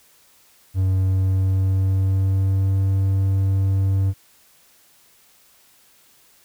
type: tone with pitch glide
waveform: triangle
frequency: 94.4 to 96.61 Hz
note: F#2 to G2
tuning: +35 to -25 cents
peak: -14 dBFS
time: 0.74-4.14 s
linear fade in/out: 50 ms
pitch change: +40 cents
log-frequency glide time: 0.96-2.81 s
effects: white hiss -55 dBFS RMS until 6.44 s